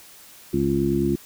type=harmonic tone with a mistuned harmonic; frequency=69.3 Hz; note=C#2; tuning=in tune; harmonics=1 / 2 / 3 / 4 / 5; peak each=-32 / -27 / -25 / -26 / -22 dBFS; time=0.53-1.16 s; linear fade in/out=10 ms; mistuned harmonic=1; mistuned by=-21 cents; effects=white hiss -47 dBFS RMS until 1.25 s